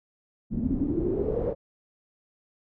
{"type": "noise with low-pass filter sweep", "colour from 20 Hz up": "pink", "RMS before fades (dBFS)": -27, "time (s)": [0.5, 1.55], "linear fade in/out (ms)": 50, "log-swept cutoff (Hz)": [210, 540], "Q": 9.2, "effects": []}